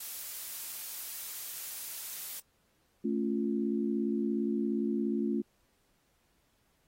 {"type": "noise", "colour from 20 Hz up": "blue", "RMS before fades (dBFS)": -40, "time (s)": [0, 2.4], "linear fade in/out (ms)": 5}
{"type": "chord", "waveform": "sine", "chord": "A augmented", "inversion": "none", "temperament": "equal", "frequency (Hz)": [220, 277.2, 349.2], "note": ["A3", "C#4", "E#4"], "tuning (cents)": [0, 0, 0], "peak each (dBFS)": [-31, -34, -34], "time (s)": [3.04, 5.42], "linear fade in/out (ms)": 10}
{"effects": ["pink hiss -73 dBFS RMS until 6.87 s", "AAC 48 kbps"]}